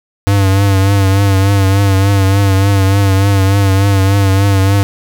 square tone with vibrato, 98 Hz, G2, in tune, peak -8 dBFS, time 0.27-4.83 s, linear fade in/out 0 ms, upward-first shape triangle, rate 3.4 Hz, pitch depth 54 cents each way, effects none

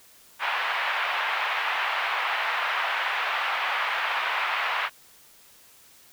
pink band-pass noise, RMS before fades -27 dBFS, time 0.39-4.9 s, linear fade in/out 50 ms, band 830 to 2900 Hz, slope 24 dB/octave, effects white hiss -54 dBFS RMS until 6.12 s

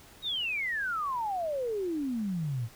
sine exponential sweep, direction down, 3850 to 108.8 Hz, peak -29 dBFS, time 0.22-2.69 s, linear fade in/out 50 ms, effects pink hiss -54 dBFS RMS until 2.75 s

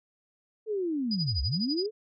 sine linear two-way sweep, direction down then up, 448.3 to 60 to 448.3 Hz, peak -27 dBFS, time 0.66-1.91 s, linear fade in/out 50 ms, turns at 1.42 s
sine tone with tremolo, 4936 Hz, D#8, 15 cents flat, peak -28 dBFS, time 1.11-1.86 s, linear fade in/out 2 ms, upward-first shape sine, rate 12 Hz, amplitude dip 95%
effects none

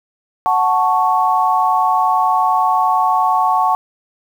sine chord, F# minor, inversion none, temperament equal, 740 / 880 / 1108.7 Hz, F#5 / A5 / C#6, 0 / 0 / 0 cents, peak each -16 dBFS, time 0.46-3.75 s, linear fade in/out 0 ms, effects 7-bit

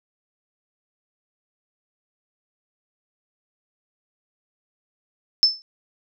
sine tone with exponential decay, 5274 Hz, E8, in tune, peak -8 dBFS, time 5.43-5.62 s, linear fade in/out 0 ms, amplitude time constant 40 ms, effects none

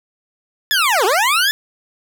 20% pulse linear two-way sweep, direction down then up, 1760 to 352.9 to 1760 Hz, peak -8 dBFS, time 0.71-1.51 s, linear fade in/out 0 ms, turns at 1.05 s, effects none

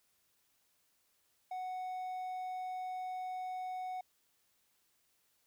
triangle tone, 740 Hz, F#5, in tune, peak -36 dBFS, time 1.51-4.01 s, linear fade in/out 5 ms, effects white hiss -75 dBFS RMS until 5.46 s

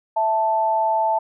sine tone pair together, 658.8 / 880 Hz, E5 / A5, -1 / 0 cents, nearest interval perfect fourth, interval 501 cents, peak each -22 / -18 dBFS, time 0.16-1.19 s, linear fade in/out 10 ms, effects none

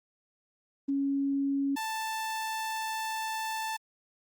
sine / sawtooth tone pair in turn, 277.2 / 882.6 Hz, C#4 / A5, 0 / +5 cents, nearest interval octave + minor sixth, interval 2005 cents, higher second, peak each -26 / -28 dBFS, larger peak first, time 0.88-1.76 / 1.76-3.77 s, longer second, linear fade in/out 10 ms, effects Opus 24 kbps

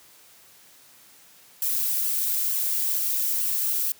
violet noise with flanger, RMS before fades -25 dBFS, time 1.62-3.92 s, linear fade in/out 2 ms, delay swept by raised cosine 0.66 to 3.56 ms, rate 2.2 Hz, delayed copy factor +0.5, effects white hiss -53 dBFS RMS until 3.99 s + high-pass 80 Hz 12 dB/octave

